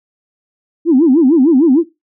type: tone with vibrato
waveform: sine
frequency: 293.7 Hz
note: D4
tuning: in tune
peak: -5 dBFS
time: 0.85-1.84 s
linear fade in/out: 50 ms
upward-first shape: sine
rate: 6.6 Hz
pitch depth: 280 cents each way
effects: noise-tail reverb RT60 0.2 s tail -17 dB re dry + tanh soft clip ceiling -1 dBFS